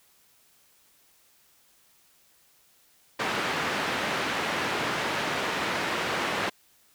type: band-pass noise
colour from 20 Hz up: white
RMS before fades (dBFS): -29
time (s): 3.19-6.5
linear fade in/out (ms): 10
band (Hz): 140 to 2100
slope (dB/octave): 12
effects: white hiss -62 dBFS RMS until 6.94 s